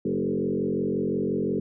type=tone with frequency modulation; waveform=sine; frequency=311.1 Hz; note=D#4; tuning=in tune; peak=-23 dBFS; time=0.05-1.6 s; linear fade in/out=5 ms; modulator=45.7 Hz; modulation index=3.2; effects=none